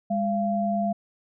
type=tone pair together; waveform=sine; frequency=203.9 / 686 Hz; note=G#3 / F5; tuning=-32 / -31 cents; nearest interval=octave + major sixth; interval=2101 cents; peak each=-25 dBFS; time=0.1-0.93 s; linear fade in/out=10 ms; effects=none